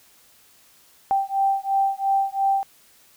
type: beating tone pair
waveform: sine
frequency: 782 / 784.9 Hz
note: G5 / G5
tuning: -4 / +2 cents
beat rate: 2.9 Hz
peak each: -22 dBFS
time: 1.11-2.63 s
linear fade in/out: 0 ms
effects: white hiss -55 dBFS RMS until 3.16 s